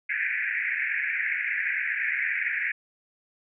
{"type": "band-pass noise", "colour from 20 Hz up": "pink", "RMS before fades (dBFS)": -28, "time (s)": [0.09, 2.72], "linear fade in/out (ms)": 10, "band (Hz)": [1600, 2400], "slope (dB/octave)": 96, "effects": []}